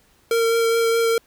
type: tone with vibrato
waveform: square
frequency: 458.9 Hz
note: A#4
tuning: 27 cents flat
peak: -17 dBFS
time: 0.31-1.18 s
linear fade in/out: 2 ms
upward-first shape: sine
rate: 4.8 Hz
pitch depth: 11 cents each way
effects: pink hiss -58 dBFS RMS until 1.26 s